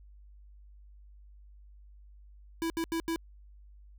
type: tone bursts at uneven times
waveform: square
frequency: 329.6 Hz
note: E4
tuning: in tune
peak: -30 dBFS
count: 4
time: 2.62-2.7 / 2.77-2.84 / 2.92-3 / 3.08-3.16 s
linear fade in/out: 0 ms
effects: added 50 Hz sine -51 dBFS peak until 3.98 s